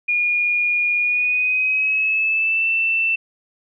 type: tone with pitch glide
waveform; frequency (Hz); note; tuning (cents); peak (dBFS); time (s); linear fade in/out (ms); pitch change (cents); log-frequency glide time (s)
sine; 2434 to 2670; D#7 to E7; -39 to +22; -16; 0.08-3.16; 10; +161; 0.99-2.67
effects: none